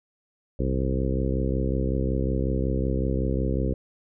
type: harmonic tone with a mistuned harmonic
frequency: 65.41 Hz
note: C2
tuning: in tune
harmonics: 1 / 2 / 3 / 4 / 5 / 6 / 7 / 8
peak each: -26 / -29 / -31 / -32 / -33 / -34 / -34 / -35 dBFS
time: 0.59-3.74 s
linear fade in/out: 5 ms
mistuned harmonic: 1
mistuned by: -120 cents
effects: none